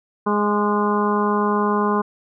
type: harmonic tone with a mistuned harmonic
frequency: 207.7 Hz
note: G#3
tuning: in tune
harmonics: 1 / 2 / 3 / 4 / 5 / 6 / 7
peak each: -21 / -22 / -32 / -27 / -22 / -28 / -33 dBFS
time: 0.26-2.02 s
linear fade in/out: 10 ms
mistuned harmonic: 6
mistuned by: -39 cents
effects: none